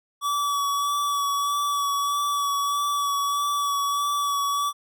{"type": "tone with vibrato", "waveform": "square", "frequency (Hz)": 1143, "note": "D6", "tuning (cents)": -47, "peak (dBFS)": -23, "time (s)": [0.21, 4.73], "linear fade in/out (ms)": 50, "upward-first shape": "sine", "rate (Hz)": 1.6, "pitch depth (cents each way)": 18, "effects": []}